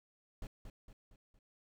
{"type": "noise with echo", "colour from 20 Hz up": "brown", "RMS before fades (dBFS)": -43, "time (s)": [0.42, 0.47], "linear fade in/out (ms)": 2, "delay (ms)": 230, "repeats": 4, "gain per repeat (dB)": -6, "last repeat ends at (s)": 1.39, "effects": []}